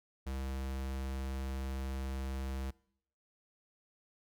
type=tone; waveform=square; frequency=66.5 Hz; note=C2; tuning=29 cents sharp; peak=-37 dBFS; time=0.26-2.71 s; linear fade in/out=10 ms; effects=noise-tail reverb RT60 0.7 s tail -23 dB re dry